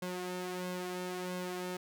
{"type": "tone with flanger", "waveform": "sawtooth", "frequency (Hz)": 181.2, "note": "F#3", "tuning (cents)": -36, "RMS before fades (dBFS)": -39, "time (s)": [0.02, 1.77], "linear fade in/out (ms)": 5, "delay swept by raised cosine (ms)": [1.9, 3.3], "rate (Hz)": 1.5, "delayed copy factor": 0.65, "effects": []}